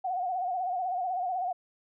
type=tone with vibrato; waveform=sine; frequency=732 Hz; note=F#5; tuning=19 cents flat; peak=-28 dBFS; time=0.04-1.53 s; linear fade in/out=10 ms; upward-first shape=sine; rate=16 Hz; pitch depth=75 cents each way; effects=none

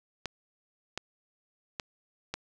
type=clicks; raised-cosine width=0.2 ms; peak=-16 dBFS; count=4; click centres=0.257 / 0.976 / 1.798 / 2.34 s; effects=none

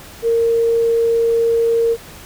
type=tone; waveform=sine; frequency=461.5 Hz; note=A#4; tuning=17 cents flat; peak=-12 dBFS; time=0.22-1.97 s; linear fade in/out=50 ms; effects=pink hiss -38 dBFS RMS until 2.25 s

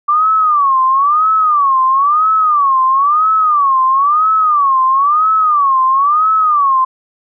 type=tone with vibrato; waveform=sine; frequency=1163 Hz; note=D6; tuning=17 cents flat; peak=-8 dBFS; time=0.08-6.85 s; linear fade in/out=10 ms; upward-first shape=sine; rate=1 Hz; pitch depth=190 cents each way; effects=none

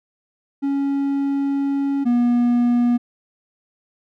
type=tone pair in turn; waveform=triangle; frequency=278.2 / 241.1 Hz; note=C#4 / B3; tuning=+6 / -41 cents; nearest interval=major second; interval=247 cents; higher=first; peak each=-16 / -12 dBFS; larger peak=second; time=0.62-2.05 / 2.05-2.98 s; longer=first; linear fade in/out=20 ms; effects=none

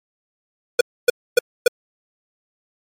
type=tone bursts; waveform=square; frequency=485.9 Hz; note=B4; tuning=28 cents flat; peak=-9 dBFS; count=4; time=0.79-1.68 s; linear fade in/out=5 ms; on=20 ms; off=270 ms; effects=MP3 64 kbps

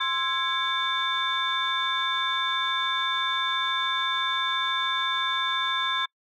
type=tone cluster; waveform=sine; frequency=1049 / 1334 / 1654 / 2253 / 3553 Hz; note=C6 / E6 / G#6 / C#7 / A7; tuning=+4 / +20 / -8 / +28 / +16 cents; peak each=-28 / -34 / -30 / -35 / -27 dBFS; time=0-6.06 s; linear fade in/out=10 ms; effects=noise-tail reverb RT60 0.1 s tail -26 dB re dry + tanh soft clip ceiling -15 dBFS

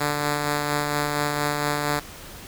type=tone with tremolo; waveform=5% pulse; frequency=146.83 Hz; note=D3; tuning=in tune; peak=-10 dBFS; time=0-2 s; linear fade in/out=10 ms; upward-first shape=sine; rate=4.3 Hz; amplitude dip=30%; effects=pink hiss -41 dBFS RMS until 2.47 s

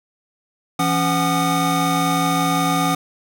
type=tone cluster; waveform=square; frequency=167.5 / 276.9 / 746 / 1218 Hz; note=E3 / C#4 / F#5 / D#6; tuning=+28 / -2 / +14 / -37 cents; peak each=-23 dBFS; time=0.79-2.95 s; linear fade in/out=5 ms; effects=none

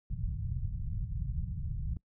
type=low-pass noise; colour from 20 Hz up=pink; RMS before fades=-35 dBFS; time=0.1-1.97 s; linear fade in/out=2 ms; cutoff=160 Hz; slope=48 dB/octave; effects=noise-tail reverb RT60 0.1 s tail -23 dB re dry

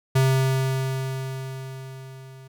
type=tone with level ramp; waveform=square; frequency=132.5 Hz; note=C3; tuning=22 cents sharp; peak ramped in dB=-16 to -43 dBFS; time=0.15-2.48 s; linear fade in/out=10 ms; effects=none

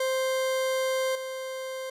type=tone with level steps; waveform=40% pulse; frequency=523.3 Hz; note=C5; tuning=in tune; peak=-24 / -32 dBFS; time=0-1.9 s; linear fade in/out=5 ms; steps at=1.15 s; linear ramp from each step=5 ms; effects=resampled to 32000 Hz

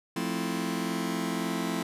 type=chord; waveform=sawtooth; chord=F major seventh; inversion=none; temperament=just; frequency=174.61 / 218.3 / 261.9 / 327.4 Hz; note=F3 / A3 / C4 / E4; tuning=0 / -13 / +2 / -12 cents; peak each=-30 dBFS; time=0.16-1.83 s; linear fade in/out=5 ms; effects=resampled to 32000 Hz

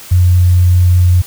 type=tone; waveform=sine; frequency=89.5 Hz; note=F2; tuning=43 cents sharp; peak=-5 dBFS; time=0.11-1.22 s; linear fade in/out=10 ms; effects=white hiss -33 dBFS RMS until 1.26 s

